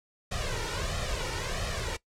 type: noise with flanger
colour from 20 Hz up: pink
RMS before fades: -32 dBFS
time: 0.31-1.97 s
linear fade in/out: 10 ms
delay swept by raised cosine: 1.6 to 2.18 ms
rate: 1.5 Hz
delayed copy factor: +0.8
effects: noise-tail reverb RT60 0.1 s tail -19 dB re dry + low-pass 7000 Hz 12 dB/octave